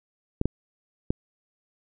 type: clicks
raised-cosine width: 3 ms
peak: -10 dBFS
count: 3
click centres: 0.414 / 0.456 / 1.105 s
effects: none